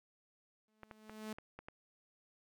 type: tone with exponential growth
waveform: sawtooth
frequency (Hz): 216.2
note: A3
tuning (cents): -30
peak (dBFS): -36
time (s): 0.68-1.33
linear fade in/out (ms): 2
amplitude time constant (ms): 140
type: clicks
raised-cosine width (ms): 0.5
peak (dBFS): -33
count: 6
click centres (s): 0.833 / 0.912 / 1.096 / 1.385 / 1.59 / 1.685
effects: none